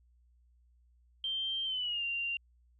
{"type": "tone with pitch glide", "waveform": "sine", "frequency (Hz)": [3151, 2775], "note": ["G7", "F7"], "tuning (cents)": [8, -12], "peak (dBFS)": -32, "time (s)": [1.24, 2.37], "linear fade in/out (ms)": 2, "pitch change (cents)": -220, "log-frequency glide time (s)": [1.64, 2.04], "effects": ["added 60 Hz sine -63 dBFS peak until 2.79 s"]}